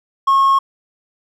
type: tone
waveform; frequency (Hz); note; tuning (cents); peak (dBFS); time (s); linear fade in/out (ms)
triangle; 1088; C#6; -33; -7; 0.27-0.59; 10
effects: tanh soft clip ceiling -4 dBFS